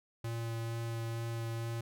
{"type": "tone with vibrato", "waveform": "square", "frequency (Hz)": 115.2, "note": "A#2", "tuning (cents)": -20, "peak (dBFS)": -36, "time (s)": [0.24, 1.81], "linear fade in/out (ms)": 5, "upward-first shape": "sine", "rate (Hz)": 2.2, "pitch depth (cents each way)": 9, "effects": []}